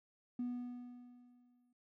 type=tone with exponential decay; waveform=triangle; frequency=245.2 Hz; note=B3; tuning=12 cents flat; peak=-32 dBFS; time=0.39-1.73 s; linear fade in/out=5 ms; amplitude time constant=290 ms; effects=noise-tail reverb RT60 0.1 s tail -21 dB re dry + tanh soft clip ceiling -33 dBFS